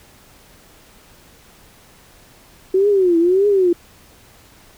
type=tone with vibrato; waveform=sine; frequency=370 Hz; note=F#4; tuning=in tune; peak=-11 dBFS; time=2.74-3.73 s; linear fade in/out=5 ms; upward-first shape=triangle; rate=1.7 Hz; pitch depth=210 cents each way; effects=pink hiss -48 dBFS RMS until 4.77 s